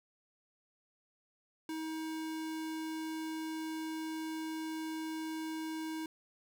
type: tone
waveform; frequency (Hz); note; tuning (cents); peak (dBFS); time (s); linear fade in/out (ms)
square; 317.7; D#4; +36; -38; 1.69-6.06; 2
effects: none